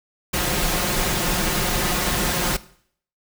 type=noise with comb filter; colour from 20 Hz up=pink; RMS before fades=-22 dBFS; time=0.33-2.57 s; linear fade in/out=10 ms; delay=5.6 ms; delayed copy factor=+0.6; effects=noise-tail reverb RT60 0.6 s tail -18 dB re dry